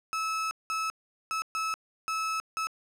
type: tone bursts at uneven times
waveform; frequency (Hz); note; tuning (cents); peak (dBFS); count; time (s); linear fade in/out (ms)
35% pulse; 1300; E6; -24; -27; 6; 0.13-0.51 / 0.7-0.9 / 1.31-1.42 / 1.55-1.74 / 2.08-2.4 / 2.57-2.67; 0
effects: low-pass 10000 Hz 12 dB/octave